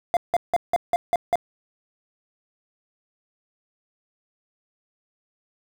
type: tone bursts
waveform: triangle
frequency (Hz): 696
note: F5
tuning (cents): -6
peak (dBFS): -14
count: 7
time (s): 0.14-1.356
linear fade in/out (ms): 0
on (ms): 28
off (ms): 170
effects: 7-bit